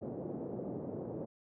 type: band-pass noise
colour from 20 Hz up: white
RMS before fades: -41 dBFS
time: 0.01-1.26 s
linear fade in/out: 20 ms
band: 110 to 510 Hz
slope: 24 dB/octave
effects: none